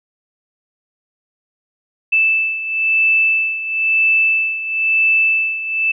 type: beating tone pair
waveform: sine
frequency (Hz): 2637 / 2638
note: E7 / E7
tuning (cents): 0 / +1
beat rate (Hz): 1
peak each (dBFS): -14 / -19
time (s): 2.12-5.92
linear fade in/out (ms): 10
effects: none